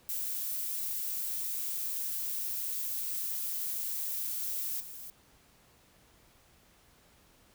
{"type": "noise with level steps", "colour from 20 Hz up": "violet", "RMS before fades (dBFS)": [-35, -45], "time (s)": [0.09, 5.1], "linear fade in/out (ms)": 0, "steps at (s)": 4.8, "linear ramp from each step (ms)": 5, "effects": ["pink hiss -63 dBFS RMS until 7.54 s"]}